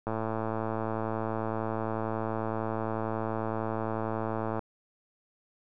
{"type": "click train", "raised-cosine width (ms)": 1, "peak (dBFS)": -18, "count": 503, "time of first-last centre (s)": [0.07, 4.593], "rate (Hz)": 111, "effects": []}